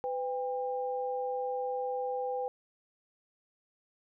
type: tone pair together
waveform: sine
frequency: 503 / 800.3 Hz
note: B4 / G5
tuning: +32 / +36 cents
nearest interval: minor sixth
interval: 804 cents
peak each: -33 / -35 dBFS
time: 0.04-2.48 s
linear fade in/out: 0 ms
effects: none